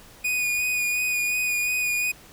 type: tone with vibrato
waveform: 45% pulse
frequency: 2467 Hz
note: D#7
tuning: 15 cents flat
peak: -22 dBFS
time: 0.24-2.12 s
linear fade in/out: 10 ms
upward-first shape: sine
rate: 2.8 Hz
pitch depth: 18 cents each way
effects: pink hiss -49 dBFS RMS until 2.32 s